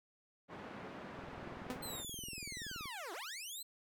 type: band-pass noise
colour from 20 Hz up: pink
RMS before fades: -49 dBFS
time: 0.48-2.05 s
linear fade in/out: 50 ms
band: 160 to 1800 Hz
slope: 12 dB/octave
type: click train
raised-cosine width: 3 ms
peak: -38 dBFS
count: 36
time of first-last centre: 1.19-2.857 s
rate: 21 Hz
type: tone with exponential decay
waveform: sawtooth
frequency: 252.8 Hz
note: B3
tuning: 41 cents sharp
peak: -32 dBFS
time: 1.7-1.84 s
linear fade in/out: 1 ms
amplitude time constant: 30 ms
type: linear two-way sweep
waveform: 15% pulse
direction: down then up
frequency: 4186 to 318.1 to 4186 Hz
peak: -37 dBFS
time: 1.82-3.63 s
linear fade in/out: 10 ms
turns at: 3.13 s
effects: none